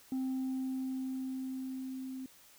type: tone with level ramp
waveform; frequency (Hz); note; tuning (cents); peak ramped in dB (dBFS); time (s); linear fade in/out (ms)
sine; 261.5; C4; -1; -29 to -39; 0.12-2.26; 2
effects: tanh soft clip ceiling -31 dBFS + white hiss -60 dBFS RMS until 2.58 s